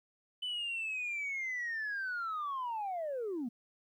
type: linear sweep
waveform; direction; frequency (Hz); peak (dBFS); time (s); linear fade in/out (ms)
sine; down; 3023 to 220; -33; 0.42-3.49; 10
effects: tanh soft clip ceiling -32 dBFS + 12-bit